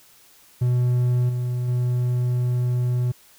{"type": "tone with level steps", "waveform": "triangle", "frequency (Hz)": 123.47, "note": "B2", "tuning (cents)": 0, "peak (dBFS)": [-15, -20, -17], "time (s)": [0.61, 3.12], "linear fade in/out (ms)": 10, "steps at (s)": [1.29, 1.68], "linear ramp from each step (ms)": 5, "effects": ["white hiss -53 dBFS RMS until 3.38 s"]}